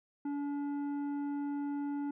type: tone with tanh clipping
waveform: sine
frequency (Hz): 286.3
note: D4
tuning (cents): -44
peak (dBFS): -35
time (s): 0.25-2.11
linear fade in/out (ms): 5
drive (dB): 9
effects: none